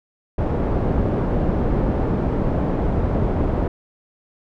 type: low-pass noise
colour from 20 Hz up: pink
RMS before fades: -20 dBFS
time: 0.38-3.68 s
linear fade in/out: 5 ms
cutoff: 610 Hz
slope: 12 dB/octave
effects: none